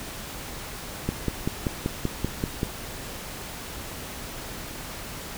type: click train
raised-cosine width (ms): 3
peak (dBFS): -11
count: 9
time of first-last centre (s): 1.09-2.631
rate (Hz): 5.19
effects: pink hiss -37 dBFS RMS until 5.37 s